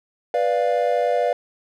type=chord; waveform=triangle; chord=B diminished; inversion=none; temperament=equal with one note detuned; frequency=491.6 / 587.3 / 698.5 Hz; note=B4 / D5 / F5; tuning=-8 / 0 / 0 cents; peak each=-20 dBFS; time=0.34-1.33 s; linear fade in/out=2 ms; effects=none